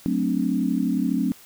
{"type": "chord", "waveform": "sine", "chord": "D dominant seventh", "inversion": "first", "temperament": "equal", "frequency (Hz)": [185, 220, 261.6, 293.7], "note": ["F#3", "A3", "C4", "D4"], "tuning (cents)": [0, 0, 0, 0], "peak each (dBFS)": [-26, -26, -24, -27], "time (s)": [0.06, 1.32], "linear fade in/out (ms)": 0, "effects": ["white hiss -49 dBFS RMS until 1.45 s"]}